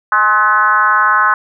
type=tone with frequency modulation; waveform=sine; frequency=1277 Hz; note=D#6; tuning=45 cents sharp; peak=-8 dBFS; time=0.12-1.34 s; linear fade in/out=2 ms; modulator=220 Hz; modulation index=1.5; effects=none